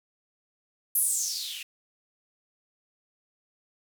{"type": "noise with band-pass filter sweep", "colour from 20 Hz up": "violet", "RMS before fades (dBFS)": -29, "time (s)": [0.95, 1.63], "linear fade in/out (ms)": 5, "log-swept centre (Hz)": [12000, 2500], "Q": 6.1, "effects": []}